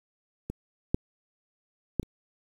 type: clicks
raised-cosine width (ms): 3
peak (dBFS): -20 / -10 / -12 / -30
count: 4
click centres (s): 0.5 / 0.945 / 1.997 / 2.03
effects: 8-bit